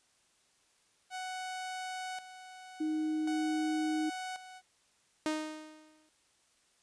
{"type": "tone with tremolo", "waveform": "sawtooth", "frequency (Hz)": 743, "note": "F#5", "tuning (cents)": 7, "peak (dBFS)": -34, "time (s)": [1.1, 4.62], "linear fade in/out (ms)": 50, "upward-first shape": "square", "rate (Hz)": 0.46, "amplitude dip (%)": 70}
{"type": "tone", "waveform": "sine", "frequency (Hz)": 310.8, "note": "D#4", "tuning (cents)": -2, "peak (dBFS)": -30, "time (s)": [2.8, 4.1], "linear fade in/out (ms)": 10}
{"type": "tone with exponential decay", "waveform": "sawtooth", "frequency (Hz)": 309.6, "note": "D#4", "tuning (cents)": -9, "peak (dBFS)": -25, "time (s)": [5.26, 6.09], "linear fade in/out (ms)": 1, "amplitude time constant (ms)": 180}
{"effects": ["white hiss -70 dBFS RMS until 6.82 s", "resampled to 22050 Hz"]}